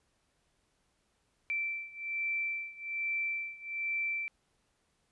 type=beating tone pair; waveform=sine; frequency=2337 / 2338.2 Hz; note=D7 / D7; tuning=-9 / -8 cents; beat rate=1.2 Hz; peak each=-35 / -37 dBFS; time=1.5-4.28 s; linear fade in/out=0 ms; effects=pink hiss -75 dBFS RMS until 5.11 s + resampled to 24000 Hz